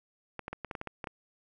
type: clicks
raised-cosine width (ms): 0.5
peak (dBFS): -22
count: 10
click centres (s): 0.393 / 0.481 / 0.53 / 0.647 / 0.712 / 0.752 / 0.814 / 0.873 / 1.042 / 1.072
effects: none

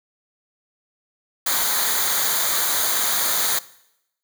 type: noise with comb filter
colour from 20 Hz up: white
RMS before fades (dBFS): -21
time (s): 1.46-3.59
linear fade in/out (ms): 5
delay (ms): 0.37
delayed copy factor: -0.7
effects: noise-tail reverb RT60 0.8 s tail -19 dB re dry

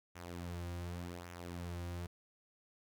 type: tone with flanger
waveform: sawtooth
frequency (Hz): 87.31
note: F2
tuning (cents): 0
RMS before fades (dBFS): -44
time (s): 0.15-2.07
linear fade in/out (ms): 10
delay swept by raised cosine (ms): 0.22 to 4.62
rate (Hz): 0.87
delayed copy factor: -0.6
effects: none

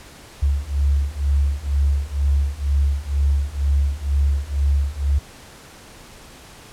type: beating tone pair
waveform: sine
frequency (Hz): 69.3 / 71.4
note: C#2 / D2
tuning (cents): 0 / -48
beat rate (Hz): 2.1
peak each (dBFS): -20 / -19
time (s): 0.42-5.19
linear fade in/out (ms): 10
effects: pink hiss -43 dBFS RMS until 6.72 s + low-pass 11000 Hz 12 dB/octave

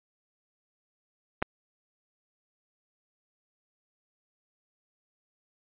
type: clicks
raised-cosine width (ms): 0.5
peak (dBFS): -26 / -10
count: 2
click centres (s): 1.42 / 1.425
effects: resampled to 8000 Hz

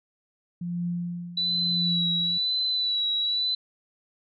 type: tone with tremolo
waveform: sine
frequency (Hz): 174.1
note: F3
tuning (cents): -5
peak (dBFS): -25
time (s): 0.61-2.38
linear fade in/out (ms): 5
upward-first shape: triangle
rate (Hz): 0.96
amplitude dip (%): 85
type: tone with vibrato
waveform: sine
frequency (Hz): 3955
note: B7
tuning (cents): +2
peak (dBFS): -23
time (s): 1.37-3.55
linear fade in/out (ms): 5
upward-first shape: sine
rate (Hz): 1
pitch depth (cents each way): 36
effects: none

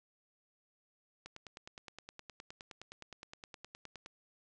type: click train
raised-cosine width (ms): 0.2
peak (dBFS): -30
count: 28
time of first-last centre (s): 1.26-4.061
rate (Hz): 9.64
effects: resampled to 22050 Hz

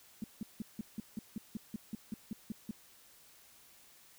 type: tone bursts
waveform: sine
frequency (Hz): 216.2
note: A3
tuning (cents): -30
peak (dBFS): -35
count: 14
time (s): 0.22-2.71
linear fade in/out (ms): 2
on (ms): 20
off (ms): 170
effects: white hiss -61 dBFS RMS until 4.18 s

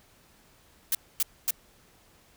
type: noise bursts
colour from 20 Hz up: blue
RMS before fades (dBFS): -25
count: 3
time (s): 0.92-1.507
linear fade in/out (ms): 2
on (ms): 29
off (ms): 250
effects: pink hiss -60 dBFS RMS until 2.36 s

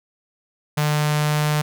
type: tone with notch filter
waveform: sawtooth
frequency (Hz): 150.1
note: D3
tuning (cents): +38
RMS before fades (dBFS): -20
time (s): 0.77-1.62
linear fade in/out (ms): 10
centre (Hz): 330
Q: 0.88
effects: none

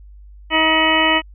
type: harmonic tone with a mistuned harmonic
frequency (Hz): 317.8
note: D#4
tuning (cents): +37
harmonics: 1 / 2 / 3 / 4 / 6 / 7 / 8 / 9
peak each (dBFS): -21 / -22 / -20 / -23 / -19 / -22 / -23 / -19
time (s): 0.5-1.22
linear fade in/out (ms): 50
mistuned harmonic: 9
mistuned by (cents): +66
effects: added 50 Hz sine -38 dBFS peak until 1.34 s

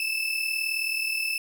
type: tone pair together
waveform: 35% pulse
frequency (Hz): 2603 / 2642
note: E7 / E7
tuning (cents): -22 / +3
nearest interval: unison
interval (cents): 25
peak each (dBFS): -29 / -26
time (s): 0-1.38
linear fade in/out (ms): 2
effects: none

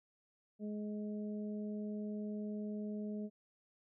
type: harmonic tone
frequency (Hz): 210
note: G#3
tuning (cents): +19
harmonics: 1 / 2 / 3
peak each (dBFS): -39 / -47 / -52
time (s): 0.59-3.3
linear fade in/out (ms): 50
effects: none

